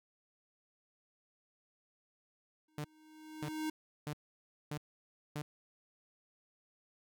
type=tone with exponential growth; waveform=square; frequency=311.1 Hz; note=D#4; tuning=in tune; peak=-34 dBFS; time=2.68-3.7 s; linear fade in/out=5 ms; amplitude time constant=220 ms
type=tone bursts; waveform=sawtooth; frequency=148.9 Hz; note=D3; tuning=24 cents sharp; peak=-34 dBFS; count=5; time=2.78-5.42 s; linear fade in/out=2 ms; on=64 ms; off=580 ms
effects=none